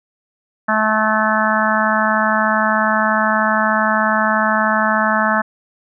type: harmonic tone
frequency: 216.8 Hz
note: A3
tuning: 25 cents flat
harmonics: 1 / 3 / 4 / 5 / 6 / 7 / 8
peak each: -21 / -21 / -21 / -21 / -21 / -21 / -21 dBFS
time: 0.68-5.42 s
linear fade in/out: 10 ms
effects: none